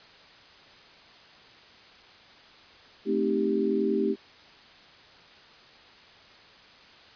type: chord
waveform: sine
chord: A half-diminished seventh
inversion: none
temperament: equal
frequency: 220 / 261.6 / 311.1 / 392 Hz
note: A3 / C4 / Eb4 / G4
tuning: 0 / 0 / 0 / 0 cents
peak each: -29 / -31 / -30 / -26 dBFS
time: 3.05-4.16 s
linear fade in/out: 50 ms
effects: white hiss -52 dBFS RMS until 7.15 s + resampled to 11025 Hz